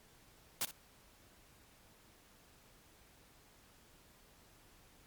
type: noise with echo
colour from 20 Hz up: white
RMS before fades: -35 dBFS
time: 0.61-0.65 s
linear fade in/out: 2 ms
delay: 61 ms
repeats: 1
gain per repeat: -14 dB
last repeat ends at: 0.711 s
effects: pink hiss -64 dBFS RMS until 5.06 s + MP3 96 kbps